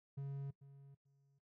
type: tone with echo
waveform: triangle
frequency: 138.8 Hz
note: C#3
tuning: 3 cents sharp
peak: -39 dBFS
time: 0.17-0.51 s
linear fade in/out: 10 ms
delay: 440 ms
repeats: 2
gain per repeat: -15 dB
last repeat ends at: 1.39 s
effects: noise-tail reverb RT60 0.1 s tail -19 dB re dry